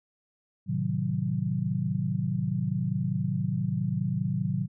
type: chord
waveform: sine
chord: A diminished seventh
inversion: none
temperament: equal with one note detuned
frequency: 110 / 130.81 / 155.56 / 185.64 Hz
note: A2 / C3 / Eb3 / Gb3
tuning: 0 / 0 / 0 / +6 cents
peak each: -33 / -31 / -31 / -30 dBFS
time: 0.66-4.68 s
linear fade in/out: 50 ms
effects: none